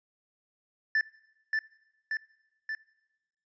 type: tone with echo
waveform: triangle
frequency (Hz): 1760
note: A6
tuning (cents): 0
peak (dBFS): -21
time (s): 0.95-1.01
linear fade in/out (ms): 2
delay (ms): 580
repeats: 3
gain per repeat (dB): -3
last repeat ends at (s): 2.75
effects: noise-tail reverb RT60 1.0 s tail -22 dB re dry + resampled to 16000 Hz